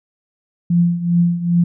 sine tone with tremolo, 172.7 Hz, F3, 19 cents flat, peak -9 dBFS, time 0.7-1.64 s, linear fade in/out 5 ms, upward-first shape triangle, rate 2.5 Hz, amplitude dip 80%, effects none

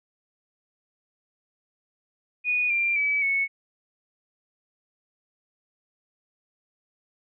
sine tone with pitch steps, 2467 / 2377 / 2291 / 2208 Hz, D#7 / D7 / D7 / C#7, -15 / +20 / -44 / -7 cents, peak -21 dBFS, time 2.44-3.48 s, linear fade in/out 50 ms, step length 260 ms, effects none

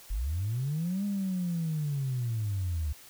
sine linear two-way sweep, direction up then down, 41.19 to 205.1 to 71.5 Hz, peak -27 dBFS, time 0.1-2.93 s, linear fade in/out 10 ms, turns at 1.05 s, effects tanh soft clip ceiling -24 dBFS + white hiss -52 dBFS RMS until 3.09 s

